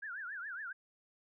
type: tone with vibrato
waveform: sine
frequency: 1568 Hz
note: G6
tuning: in tune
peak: -40 dBFS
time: 0.02-0.73 s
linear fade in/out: 10 ms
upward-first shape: triangle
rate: 7.2 Hz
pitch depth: 250 cents each way
effects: none